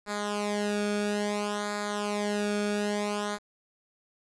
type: tone with flanger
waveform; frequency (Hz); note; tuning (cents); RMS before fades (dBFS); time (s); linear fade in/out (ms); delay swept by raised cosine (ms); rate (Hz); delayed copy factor
sawtooth; 206.8; G#3; -7; -30; 0.06-3.39; 50; 0.34 to 1.02; 0.59; -0.8
effects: resampled to 22050 Hz + 8-bit